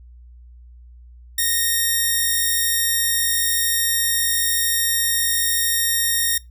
5% pulse tone, 1853 Hz, A#6, 11 cents flat, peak -7 dBFS, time 1.38-6.38 s, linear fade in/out 5 ms, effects noise-tail reverb RT60 0.2 s tail -22 dB re dry + added 60 Hz sine -41 dBFS peak until 6.5 s

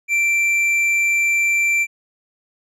sine tone with tanh clipping, 2349 Hz, D7, in tune, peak -16 dBFS, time 0.08-1.87 s, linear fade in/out 50 ms, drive 7 dB, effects none

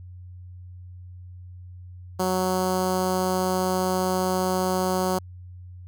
10% pulse tone with notch filter, 185 Hz, F#3, in tune, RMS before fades -24 dBFS, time 2.19-5.19 s, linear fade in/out 10 ms, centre 2500 Hz, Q 0.89, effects added 90 Hz sine -39 dBFS peak until 5.87 s

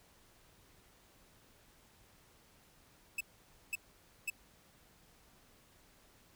45% pulse tone bursts, 2614 Hz, E7, 15 cents flat, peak -34 dBFS, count 3, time 3.18-4.301 s, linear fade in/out 5 ms, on 27 ms, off 520 ms, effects pink hiss -65 dBFS RMS until 6.35 s

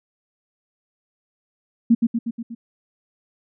sine tone with echo, 231.6 Hz, A#3, 11 cents flat, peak -10 dBFS, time 1.9-1.95 s, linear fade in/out 10 ms, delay 120 ms, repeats 5, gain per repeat -4 dB, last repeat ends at 2.55 s, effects none

